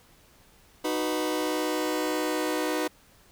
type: chord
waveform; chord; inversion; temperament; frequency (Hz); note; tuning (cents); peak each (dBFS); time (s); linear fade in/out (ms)
sawtooth; B major; first; just; 308.7 / 370.4 / 493.9; D#4 / F#4 / B4; -14 / +2 / 0; -25 / -28 / -27; 0.84-2.88; 10
effects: pink hiss -58 dBFS RMS until 3.31 s